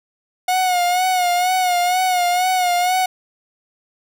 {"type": "tone with vibrato", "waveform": "45% pulse", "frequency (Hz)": 725, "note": "F#5", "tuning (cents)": -35, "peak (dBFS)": -15, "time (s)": [0.48, 3.06], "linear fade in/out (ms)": 5, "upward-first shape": "sine", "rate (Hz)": 2.1, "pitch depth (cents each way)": 51, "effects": []}